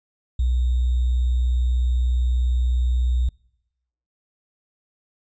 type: tone with sample-and-hold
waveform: sine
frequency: 61.6 Hz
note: B1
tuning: 4 cents flat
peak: -17 dBFS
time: 0.39-3.29 s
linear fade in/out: 5 ms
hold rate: 3675 Hz
effects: noise-tail reverb RT60 0.9 s tail -26 dB re dry + resampled to 16000 Hz